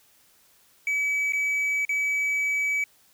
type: tone with dropouts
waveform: triangle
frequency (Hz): 2286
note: D7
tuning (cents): -47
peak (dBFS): -21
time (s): 0.87-2.84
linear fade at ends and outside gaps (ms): 2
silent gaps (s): 1.323-1.333 / 1.851-1.892
effects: white hiss -60 dBFS RMS until 3.13 s